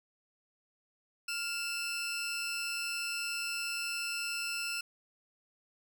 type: tone pair together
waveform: 20% pulse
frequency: 1400 / 2643 Hz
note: F6 / E7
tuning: +4 / +4 cents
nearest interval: major seventh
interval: 1100 cents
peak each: -34 / -31 dBFS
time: 1.28-4.81 s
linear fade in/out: 5 ms
effects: none